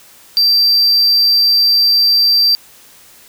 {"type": "tone", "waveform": "triangle", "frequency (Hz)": 4694, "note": "D8", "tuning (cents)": -2, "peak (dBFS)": -7, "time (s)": [0.37, 2.55], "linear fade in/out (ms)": 0, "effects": ["white hiss -43 dBFS RMS until 3.28 s"]}